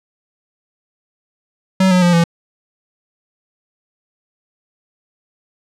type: tone with pitch steps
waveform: square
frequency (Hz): 188.8 / 181.95 / 175.34 / 168.98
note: F#3 / F#3 / F3 / E3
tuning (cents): +35 / -29 / +7 / +43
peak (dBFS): -10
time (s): 1.8-2.24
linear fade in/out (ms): 5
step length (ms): 110
effects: low-pass 8000 Hz 12 dB/octave